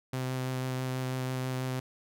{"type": "tone with vibrato", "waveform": "sawtooth", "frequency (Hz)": 129.1, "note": "C3", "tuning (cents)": -23, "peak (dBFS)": -27, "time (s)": [0.13, 1.8], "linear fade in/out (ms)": 5, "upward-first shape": "sine", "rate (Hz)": 6.1, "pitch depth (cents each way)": 10, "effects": []}